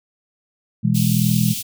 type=chord; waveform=sine; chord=E major; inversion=second; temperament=just; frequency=123.61 / 164.81 / 206 Hz; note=B2 / E3 / G#3; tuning=+2 / 0 / -14 cents; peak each=-19 dBFS; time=0.83-1.54 s; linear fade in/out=20 ms
type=band-stop noise; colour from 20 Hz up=white; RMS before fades=-27 dBFS; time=0.94-1.63 s; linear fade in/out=20 ms; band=280 to 2600 Hz; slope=48 dB/octave
effects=none